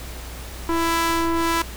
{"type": "ring-modulated tone", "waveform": "sawtooth", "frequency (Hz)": 332.1, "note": "E4", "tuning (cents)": 13, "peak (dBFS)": -12, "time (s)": [0.69, 1.62], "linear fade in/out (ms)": 2, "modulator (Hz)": 665, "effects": ["added 60 Hz sine -34 dBFS peak until 1.76 s", "pink hiss -38 dBFS RMS until 1.76 s"]}